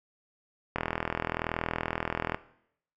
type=click train; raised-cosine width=0.5 ms; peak=-13 dBFS; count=66; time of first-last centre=0.76-2.345 s; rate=41 Hz; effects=noise-tail reverb RT60 0.7 s tail -17 dB re dry